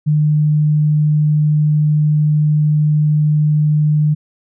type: tone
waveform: sine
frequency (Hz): 151.1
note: D3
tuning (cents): +50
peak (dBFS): -10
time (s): 0.06-4.15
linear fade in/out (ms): 20
effects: none